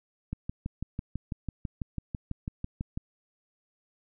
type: click train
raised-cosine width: 5 ms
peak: -20 dBFS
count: 17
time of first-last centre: 0.33-2.975 s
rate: 6.05 Hz
effects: none